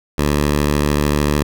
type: tone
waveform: 10% pulse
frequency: 73.42 Hz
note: D2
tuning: in tune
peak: -6 dBFS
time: 0.18-1.43 s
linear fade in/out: 5 ms
effects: none